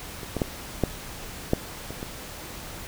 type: clicks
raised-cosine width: 2 ms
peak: -23 / -14 / -9 / -7 / -6 / -22 / -19 dBFS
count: 7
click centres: 0.232 / 0.367 / 0.418 / 0.837 / 1.534 / 1.906 / 2.029 s
effects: pink hiss -39 dBFS RMS until 2.87 s